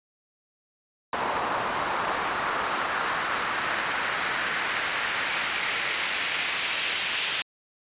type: noise with band-pass filter sweep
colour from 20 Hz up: pink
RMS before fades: -28 dBFS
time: 1.13-7.42 s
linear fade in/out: 2 ms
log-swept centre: 950 to 2900 Hz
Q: 1.5
effects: resampled to 8000 Hz